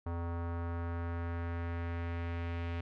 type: tone with low-pass filter sweep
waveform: square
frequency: 85.1 Hz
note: F2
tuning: 44 cents flat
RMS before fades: -37 dBFS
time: 0.06-2.81 s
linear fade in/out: 5 ms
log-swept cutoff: 1100 to 2600 Hz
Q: 1.7
effects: none